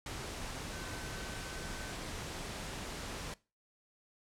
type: tone in noise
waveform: sine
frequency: 1527 Hz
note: G6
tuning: 46 cents flat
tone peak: -50 dBFS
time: 0.73-1.92 s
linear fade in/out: 2 ms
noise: pink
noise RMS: -42 dBFS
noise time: 0.06-3.34 s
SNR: -11 dB
effects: noise-tail reverb RT60 0.3 s tail -21 dB re dry + low-pass 9000 Hz 12 dB/octave